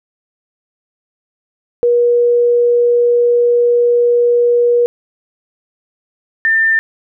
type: tone pair in turn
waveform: sine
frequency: 479.8 / 1793.8 Hz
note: A#4 / A6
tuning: +50 / +33 cents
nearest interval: octave + major seventh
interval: 2283 cents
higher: second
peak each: -8 / -9 dBFS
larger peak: first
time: 1.83-4.86 / 6.45-6.79 s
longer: first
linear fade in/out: 0 ms
effects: none